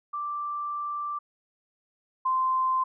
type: tone pair in turn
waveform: sine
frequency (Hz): 1174.7 / 1039.1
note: D6 / C6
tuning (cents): 0 / -12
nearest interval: major second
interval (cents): 212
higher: first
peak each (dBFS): -29 / -22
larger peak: second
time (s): 0.13-1.19 / 2.25-2.84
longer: first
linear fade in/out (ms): 10
effects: none